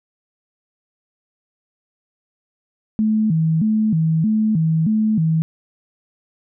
sine tone with vibrato, 186.5 Hz, F#3, 14 cents sharp, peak -14 dBFS, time 2.99-5.42 s, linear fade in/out 0 ms, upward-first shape square, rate 1.6 Hz, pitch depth 260 cents each way, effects none

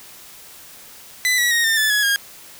sawtooth tone with pitch steps, 2002 / 1933.8 / 1867.9 / 1804.3 / 1742.8 / 1683.5 / 1626.1 Hz, B6 / B6 / A#6 / A6 / A6 / G#6 / G#6, +23 / -37 / +3 / +43 / -17 / +23 / -37 cents, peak -12 dBFS, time 1.25-2.16 s, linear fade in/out 0 ms, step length 130 ms, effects white hiss -42 dBFS RMS until 2.59 s

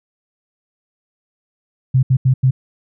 sine tone bursts at uneven times, 130.2 Hz, C3, 8 cents flat, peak -9 dBFS, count 4, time 1.94-2.03 / 2.1-2.17 / 2.25-2.34 / 2.43-2.51 s, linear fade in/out 10 ms, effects none

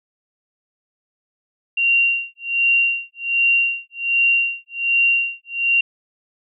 sine tone with tremolo, 2762 Hz, F7, 20 cents flat, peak -12 dBFS, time 1.77-5.81 s, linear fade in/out 5 ms, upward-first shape sine, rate 1.3 Hz, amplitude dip 100%, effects none

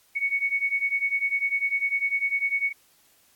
sine beating tone pair, 2217 / 2227 Hz, C#7 / C#7, 0 / +7 cents, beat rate 10 Hz, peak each -27 / -25 dBFS, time 0.15-2.73 s, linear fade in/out 20 ms, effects white hiss -61 dBFS RMS until 3.35 s + AAC 64 kbps

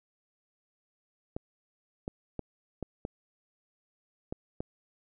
clicks, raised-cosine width 2 ms, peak -21 dBFS, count 7, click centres 1.365 / 2.079 / 2.393 / 2.827 / 3.051 / 4.325 / 4.605 s, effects none

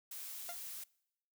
blue noise, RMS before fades -46 dBFS, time 0.11-0.84 s, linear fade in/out 5 ms
sawtooth tone with exponential decay, 696 Hz, F5, 6 cents flat, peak -37 dBFS, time 0.49-0.6 s, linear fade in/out 1 ms, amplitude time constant 23 ms
effects noise-tail reverb RT60 0.8 s tail -24 dB re dry

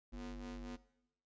40% pulse ring-modulated tone, 98.1 Hz, G2, 2 cents sharp, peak -40 dBFS, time 0.12-0.77 s, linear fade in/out 20 ms, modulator 145 Hz, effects noise-tail reverb RT60 0.8 s tail -18 dB re dry + resampled to 16000 Hz

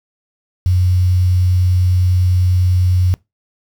sine tone with quantisation, 91 Hz, F#2, 28 cents flat, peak -10 dBFS, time 0.66-3.14 s, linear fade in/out 0 ms, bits 6, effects noise-tail reverb RT60 0.2 s tail -23 dB re dry

